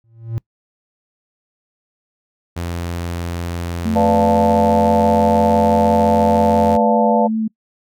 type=tone with exponential growth; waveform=triangle; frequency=114.4 Hz; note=A#2; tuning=32 cents flat; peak=-14 dBFS; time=0.04-0.38 s; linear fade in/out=0 ms; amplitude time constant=72 ms
type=tone; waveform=sawtooth; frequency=86 Hz; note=F2; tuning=26 cents flat; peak=-18 dBFS; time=2.56-6.77 s; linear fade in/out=10 ms
type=tone with vibrato; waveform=sine; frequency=220 Hz; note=A3; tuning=in tune; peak=-16 dBFS; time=3.85-7.48 s; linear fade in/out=10 ms; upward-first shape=sine; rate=4.9 Hz; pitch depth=12 cents each way
type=chord; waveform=sine; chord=B half-diminished seventh; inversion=none; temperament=equal; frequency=493.9 / 587.3 / 698.5 / 880 Hz; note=B4 / D5 / F5 / A5; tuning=0 / 0 / 0 / 0 cents; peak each=-18 dBFS; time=3.95-7.28 s; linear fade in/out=20 ms
effects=noise-tail reverb RT60 0.1 s tail -25 dB re dry